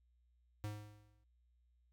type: tone with exponential decay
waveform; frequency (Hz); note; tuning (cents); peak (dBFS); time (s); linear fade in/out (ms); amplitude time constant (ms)
square; 105; G#2; +19; -39; 0.64-1.24; 0; 130
effects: added 60 Hz sine -70 dBFS peak until 1.92 s